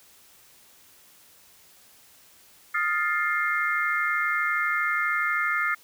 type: chord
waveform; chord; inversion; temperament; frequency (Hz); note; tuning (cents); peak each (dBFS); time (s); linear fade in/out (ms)
sine; F dominant seventh; third; equal with one note detuned; 1244.5 / 1396.9 / 1760 / 2116; Eb6 / F6 / A6 / C7; 0 / 0 / 0 / +19; -29 / -28 / -29 / -27; 2.74-5.75; 10
effects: white hiss -55 dBFS RMS until 5.83 s